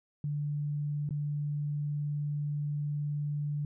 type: tone with dropouts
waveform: sine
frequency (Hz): 146.83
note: D3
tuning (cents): 0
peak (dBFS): -30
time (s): 0.24-3.65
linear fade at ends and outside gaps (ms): 2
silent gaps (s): 1.091-1.107
effects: none